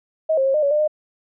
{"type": "tone with pitch steps", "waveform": "sine", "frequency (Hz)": [634, 535, 540, 608, 564, 601, 610], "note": ["D#5", "C5", "C#5", "D#5", "C#5", "D5", "D#5"], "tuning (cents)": [32, 38, -45, -40, 30, 40, -34], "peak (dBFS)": -15, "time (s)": [0.29, 0.878], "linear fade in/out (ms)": 10, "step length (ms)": 84, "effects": []}